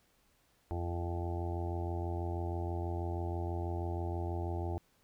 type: harmonic tone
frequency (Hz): 86.2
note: F2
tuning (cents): -22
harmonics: 1 / 2 / 3 / 4 / 5 / 7 / 8 / 9 / 10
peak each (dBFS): -35 / -49 / -50 / -41 / -48 / -49 / -48 / -46 / -50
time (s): 0.71-4.78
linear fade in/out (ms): 0
effects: pink hiss -71 dBFS RMS until 5.03 s